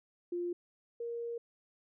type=tone pair in turn; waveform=sine; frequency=350 / 469 Hz; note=F4 / A#4; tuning=+4 / +11 cents; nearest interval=perfect fourth; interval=507 cents; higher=second; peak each=-33 / -36 dBFS; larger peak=first; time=0.32-0.53 / 1-1.38 s; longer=second; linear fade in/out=5 ms; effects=none